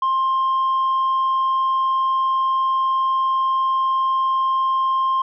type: tone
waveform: sine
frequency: 1057 Hz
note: C6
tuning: 17 cents sharp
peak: -14 dBFS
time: 0.02-5.22 s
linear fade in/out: 5 ms
effects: tanh soft clip ceiling -15 dBFS